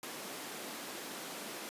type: high-pass noise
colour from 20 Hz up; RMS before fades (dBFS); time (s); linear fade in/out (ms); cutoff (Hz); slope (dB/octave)
pink; -44; 0.03-1.69; 0; 210; 24
effects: resampled to 32000 Hz